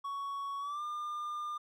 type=tone with pitch glide; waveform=triangle; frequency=1116 to 1203 Hz; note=C#6 to D6; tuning=+11 to +41 cents; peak=-34 dBFS; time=0.04-1.58 s; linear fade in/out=10 ms; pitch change=+130 cents; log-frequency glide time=0.59-0.83 s; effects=none